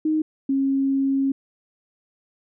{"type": "tone pair in turn", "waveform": "sine", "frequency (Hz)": [311.1, 271.8], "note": ["D#4", "C#4"], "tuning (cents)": [0, -34], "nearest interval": "major second", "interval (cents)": 234, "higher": "first", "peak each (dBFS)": -18, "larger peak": "neither", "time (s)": [[0.05, 0.22], [0.49, 1.32]], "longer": "second", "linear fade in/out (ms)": 5, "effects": []}